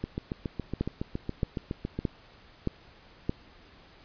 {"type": "two click trains", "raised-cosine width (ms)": 3, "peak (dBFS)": [-18, -14], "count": [15, 5], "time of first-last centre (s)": [[0.04, 1.99], [0.81, 3.294]], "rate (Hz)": [7.18, 1.61], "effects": ["pink hiss -55 dBFS RMS until 4.04 s", "resampled to 11025 Hz"]}